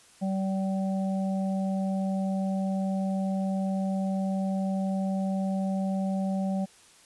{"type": "harmonic tone", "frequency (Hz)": 192, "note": "G3", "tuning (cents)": -36, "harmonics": [1, 3, 4], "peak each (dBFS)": [-26, -36, -38], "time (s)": [0.21, 6.66], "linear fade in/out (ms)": 20, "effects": ["white hiss -56 dBFS RMS until 7.05 s", "resampled to 24000 Hz"]}